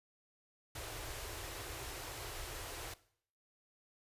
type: band-stop noise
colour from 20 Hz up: pink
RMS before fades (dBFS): -45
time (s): 0.75-2.94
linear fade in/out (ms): 5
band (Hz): 130 to 300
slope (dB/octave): 48
effects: noise-tail reverb RT60 0.6 s tail -18 dB re dry + resampled to 32000 Hz